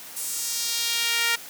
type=tone with high-pass filter sweep; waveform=sawtooth; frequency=466.2 Hz; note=A#4; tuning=in tune; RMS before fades=-26 dBFS; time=0.16-1.36 s; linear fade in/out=10 ms; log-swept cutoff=9600 to 1800 Hz; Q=1.3; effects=white hiss -41 dBFS RMS until 1.49 s + high-pass 150 Hz 12 dB/octave